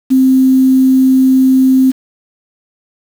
sine tone with quantisation, 261.6 Hz, C4, in tune, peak -5 dBFS, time 0.1-1.92 s, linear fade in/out 20 ms, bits 5, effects none

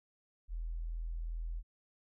sine tone, 41.31 Hz, E1, 4 cents sharp, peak -36 dBFS, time 0.48-1.63 s, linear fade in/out 50 ms, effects none

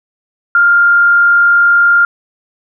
sine tone with frequency modulation, 1400 Hz, F6, 4 cents sharp, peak -5 dBFS, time 0.55-2.05 s, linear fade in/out 2 ms, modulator 39.8 Hz, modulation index 0.35, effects none

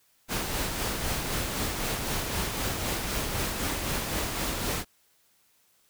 pink noise with tremolo, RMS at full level -29 dBFS, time 0.28-4.85 s, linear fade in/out 50 ms, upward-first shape sine, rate 3.9 Hz, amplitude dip 35%, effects white hiss -66 dBFS RMS until 5.89 s

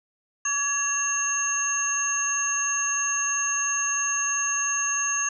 sine tone cluster, 1137 / 1680 / 2745 / 6430 Hz, C#6 / G#6 / F7 / G8, +44 / +19 / -31 / +43 cents, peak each -32 / -31 / -33 / -24 dBFS, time 0.45-5.29 s, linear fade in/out 5 ms, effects none

